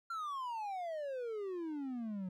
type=exponential sweep; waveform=triangle; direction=down; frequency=1389 to 180 Hz; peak=-36 dBFS; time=0.1-2.29 s; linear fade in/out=5 ms; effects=none